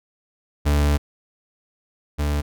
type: tone pair in turn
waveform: 40% pulse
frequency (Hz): 72.9 / 73.28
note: D2 / D2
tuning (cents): -12 / -3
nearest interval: unison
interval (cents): 9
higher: second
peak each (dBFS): -15 / -19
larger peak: first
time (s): 0.65-0.98 / 2.18-2.42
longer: first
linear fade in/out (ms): 20
effects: none